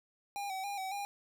square tone with vibrato, 784 Hz, G5, in tune, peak -37 dBFS, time 0.36-1.05 s, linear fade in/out 0 ms, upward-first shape square, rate 3.6 Hz, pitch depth 51 cents each way, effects none

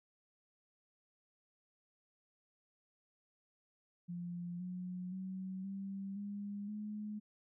sine tone with pitch steps, 174.61 / 181.29 / 188.23 / 195.43 / 202.9 / 210.7 Hz, F3 / F#3 / F#3 / G3 / G#3 / G#3, 0 / -35 / +30 / -5 / -40 / +25 cents, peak -40 dBFS, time 4.08-7.2 s, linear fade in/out 20 ms, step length 520 ms, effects none

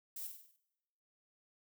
violet noise with echo, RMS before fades -44 dBFS, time 0.16-0.27 s, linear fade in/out 5 ms, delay 49 ms, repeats 6, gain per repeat -5 dB, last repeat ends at 0.564 s, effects noise-tail reverb RT60 1.0 s tail -22 dB re dry

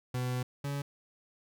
40% pulse tone pair in turn, 125.4 / 141.61 Hz, B2 / C#3, +27 / +37 cents, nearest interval major second, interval 210 cents, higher second, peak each -30 / -32 dBFS, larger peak first, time 0.14-0.43 / 0.64-0.82 s, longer first, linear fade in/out 5 ms, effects none

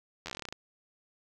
slowing click train, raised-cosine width 0.2 ms, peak -21 dBFS, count 13, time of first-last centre 0.26-0.525 s, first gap 11 ms, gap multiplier 1.12, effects none

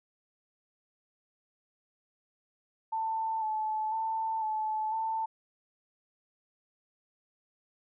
sine tone with vibrato, 878 Hz, A5, 4 cents flat, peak -29 dBFS, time 2.92-5.26 s, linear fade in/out 10 ms, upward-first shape square, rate 1 Hz, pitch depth 23 cents each way, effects none

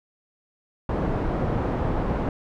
pink low-pass noise, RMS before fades -25 dBFS, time 0.89-2.29 s, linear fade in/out 2 ms, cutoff 870 Hz, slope 12 dB/octave, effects none

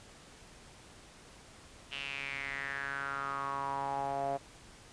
sawtooth tone with band-pass filter sweep, 138.59 Hz, C#3, in tune, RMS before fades -37 dBFS, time 1.91-4.38 s, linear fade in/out 20 ms, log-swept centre 2900 to 650 Hz, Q 6, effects pink hiss -55 dBFS RMS until 4.92 s + resampled to 22050 Hz

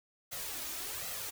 white noise with flanger, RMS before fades -40 dBFS, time 0.31-1.31 s, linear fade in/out 20 ms, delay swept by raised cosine 1.5 to 3.3 ms, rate 1.3 Hz, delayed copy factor +0.6, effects none

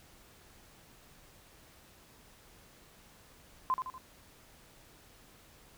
sine tone with echo, 1034 Hz, C6, 21 cents flat, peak -26 dBFS, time 3.7-3.74 s, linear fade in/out 0 ms, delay 80 ms, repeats 3, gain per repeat -6 dB, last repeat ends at 3.98 s, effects pink hiss -59 dBFS RMS until 5.77 s

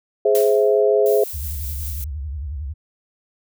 sine chord, Ab augmented, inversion none, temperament equal with one note detuned, 417.5 / 523.3 / 659.3 Hz, Ab4 / C5 / E5, +9 / 0 / 0 cents, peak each -15 / -19 / -20 dBFS, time 0.25-1.24 s, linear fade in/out 5 ms
blue noise with exponential decay, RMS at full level -25 dBFS, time 0.35-0.81 s, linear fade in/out 0 ms, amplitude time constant 100 ms
violet noise with tremolo, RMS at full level -31 dBFS, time 1.06-2.04 s, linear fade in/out 0 ms, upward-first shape sine, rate 5.3 Hz, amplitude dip 30%
sine tone with vibrato, 72 Hz, D2, 34 cents flat, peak -25 dBFS, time 1.33-2.74 s, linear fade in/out 20 ms, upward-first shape sine, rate 11 Hz, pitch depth 200 cents each way
effects none

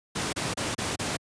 pink noise bursts, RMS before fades -29 dBFS, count 5, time 0.15-1.17 s, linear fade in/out 10 ms, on 180 ms, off 30 ms, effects high-pass 100 Hz 12 dB/octave + resampled to 22050 Hz

